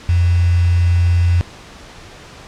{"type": "tone with quantisation", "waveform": "sine", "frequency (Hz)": 87.31, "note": "F2", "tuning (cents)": 0, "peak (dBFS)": -10, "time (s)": [0.09, 1.41], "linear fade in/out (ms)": 0, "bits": 5, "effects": ["pink hiss -38 dBFS RMS until 2.47 s", "low-pass 6000 Hz 12 dB/octave"]}